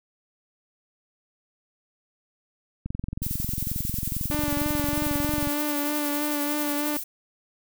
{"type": "click train", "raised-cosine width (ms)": 5, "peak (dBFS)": -18, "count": 59, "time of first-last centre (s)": [2.86, 5.473], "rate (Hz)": 22.2}
{"type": "noise with tremolo", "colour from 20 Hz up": "violet", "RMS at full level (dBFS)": -30, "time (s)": [3.22, 7.04], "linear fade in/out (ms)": 10, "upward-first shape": "sine", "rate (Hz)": 11, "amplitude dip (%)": 40}
{"type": "tone with vibrato", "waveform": "sawtooth", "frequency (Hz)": 293.7, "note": "D4", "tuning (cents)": 0, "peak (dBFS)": -22, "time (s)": [4.31, 6.97], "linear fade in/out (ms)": 2, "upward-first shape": "sine", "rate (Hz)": 3.2, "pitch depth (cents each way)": 26}
{"effects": []}